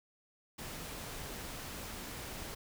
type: noise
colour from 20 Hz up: pink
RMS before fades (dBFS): -44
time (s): 0.58-2.55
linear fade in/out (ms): 10
effects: none

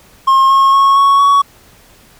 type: tone with pitch steps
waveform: triangle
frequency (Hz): 1072 / 1084.5 / 1097.1 / 1109.8 / 1122.7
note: C6 / C#6 / C#6 / C#6 / C#6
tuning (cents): +42 / -38 / -18 / +2 / +22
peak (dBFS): -4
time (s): 0.27-1.42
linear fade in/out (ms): 10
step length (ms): 230
effects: pink hiss -45 dBFS RMS until 2.19 s

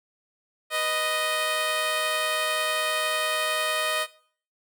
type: tone pair together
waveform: 10% pulse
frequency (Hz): 495.4 / 622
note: B4 / D#5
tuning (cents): +5 / -1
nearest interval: major third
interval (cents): 394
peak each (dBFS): -26 / -16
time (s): 0.7-4.07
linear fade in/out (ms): 50
effects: noise-tail reverb RT60 0.5 s tail -19 dB re dry

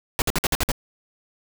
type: noise bursts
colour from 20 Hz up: pink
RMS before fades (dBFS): -21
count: 7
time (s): 0.19-0.717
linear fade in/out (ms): 0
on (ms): 29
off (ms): 54
effects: none

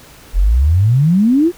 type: exponential sweep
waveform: sine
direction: up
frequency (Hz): 40.19 to 366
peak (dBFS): -8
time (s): 0.33-1.52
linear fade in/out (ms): 50
effects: pink hiss -41 dBFS RMS until 1.57 s

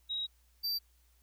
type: tone pair in turn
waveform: sine / square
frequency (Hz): 3817 / 4670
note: A#7 / D8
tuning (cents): +40 / -11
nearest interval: minor third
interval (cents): 349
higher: second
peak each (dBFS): -33 / -32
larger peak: second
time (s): 0.09-0.27 / 0.63-0.79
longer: first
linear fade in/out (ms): 20
effects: added 60 Hz sine -65 dBFS peak until 1.22 s + white hiss -72 dBFS RMS until 1.22 s

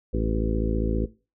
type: harmonic tone with a mistuned harmonic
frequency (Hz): 55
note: A1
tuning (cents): 0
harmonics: 1 / 2 / 3 / 4 / 5 / 6 / 7 / 8 / 9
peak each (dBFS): -25 / -31 / -35 / -31 / -33 / -33 / -33 / -39 / -34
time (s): 0.13-1.06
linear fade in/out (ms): 10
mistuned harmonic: 8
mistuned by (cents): -41
effects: noise-tail reverb RT60 0.3 s tail -18 dB re dry

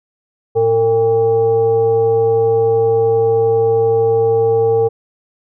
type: tone with frequency modulation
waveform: sine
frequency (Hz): 454.9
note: A#4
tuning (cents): -42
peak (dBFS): -10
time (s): 0.55-4.89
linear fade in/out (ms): 20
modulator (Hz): 344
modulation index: 0.5
effects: none

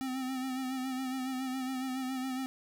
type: tone with vibrato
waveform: square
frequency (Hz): 260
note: C4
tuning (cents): -11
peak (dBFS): -34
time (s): 0.01-2.46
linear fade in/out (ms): 0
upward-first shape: sine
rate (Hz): 7.2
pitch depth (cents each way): 40
effects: none

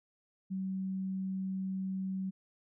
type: tone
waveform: sine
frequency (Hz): 190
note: F#3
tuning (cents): +46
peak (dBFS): -33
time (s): 0.5-2.31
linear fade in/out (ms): 20
effects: none

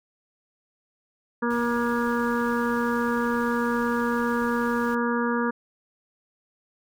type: harmonic tone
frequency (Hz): 237.6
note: A#3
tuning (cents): +33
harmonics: 1 / 2 / 4 / 5 / 6 / 7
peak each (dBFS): -25 / -28 / -31 / -32 / -33 / -33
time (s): 1.42-5.51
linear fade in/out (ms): 10
type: noise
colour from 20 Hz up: pink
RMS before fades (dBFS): -45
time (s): 1.5-4.95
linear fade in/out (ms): 5
effects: none

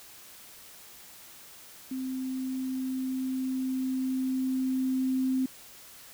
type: tone with level ramp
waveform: sine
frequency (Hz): 260.4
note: C4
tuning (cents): -8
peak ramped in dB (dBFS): -31 to -24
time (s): 1.91-5.46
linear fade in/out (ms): 5
effects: white hiss -50 dBFS RMS until 6.13 s

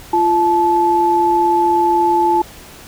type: tone pair together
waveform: sine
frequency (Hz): 344.7 / 868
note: F4 / A5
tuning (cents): -23 / -24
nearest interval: octave + major third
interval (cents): 1599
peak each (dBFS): -16 / -12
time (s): 0.13-2.42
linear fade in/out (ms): 5
effects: pink hiss -38 dBFS RMS until 2.87 s

